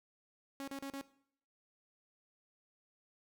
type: tone bursts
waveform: sawtooth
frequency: 275.1 Hz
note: C#4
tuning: 13 cents flat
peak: -37 dBFS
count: 4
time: 0.6-1.012 s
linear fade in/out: 0 ms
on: 76 ms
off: 36 ms
effects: noise-tail reverb RT60 0.6 s tail -17 dB re dry